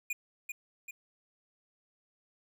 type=tone with echo; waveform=square; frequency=2440 Hz; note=D#7; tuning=34 cents flat; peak=-32 dBFS; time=0.1-0.13 s; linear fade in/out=5 ms; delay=390 ms; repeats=2; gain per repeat=-5 dB; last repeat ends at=0.91 s; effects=none